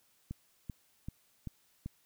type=click train; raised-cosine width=5 ms; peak=-27 dBFS; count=5; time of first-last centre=0.31-1.86 s; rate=2.58 Hz; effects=white hiss -70 dBFS RMS until 2.05 s